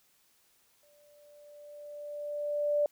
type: tone with exponential growth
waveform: sine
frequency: 587.3 Hz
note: D5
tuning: in tune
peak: -23 dBFS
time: 0.83-2.86 s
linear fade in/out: 2 ms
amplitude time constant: 440 ms
effects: white hiss -68 dBFS RMS until 2.91 s